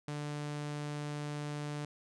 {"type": "tone", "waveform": "sawtooth", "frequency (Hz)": 147.5, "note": "D3", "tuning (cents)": 8, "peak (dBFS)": -33, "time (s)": [0.08, 1.85], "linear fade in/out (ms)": 2, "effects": ["resampled to 22050 Hz"]}